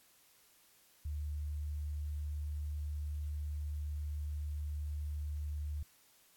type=tone; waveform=sine; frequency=74.4 Hz; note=D2; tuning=23 cents sharp; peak=-36 dBFS; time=1.05-5.83 s; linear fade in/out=5 ms; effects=white hiss -66 dBFS RMS until 6.36 s + AAC 64 kbps